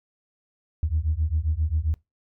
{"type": "beating tone pair", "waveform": "sine", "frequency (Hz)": [74.7, 82.2], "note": ["D2", "E2"], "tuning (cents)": [30, -4], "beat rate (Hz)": 7.5, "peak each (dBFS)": -24, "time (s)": [0.83, 1.94], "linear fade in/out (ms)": 0, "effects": ["noise-tail reverb RT60 0.2 s tail -22 dB re dry", "tanh soft clip ceiling -14 dBFS"]}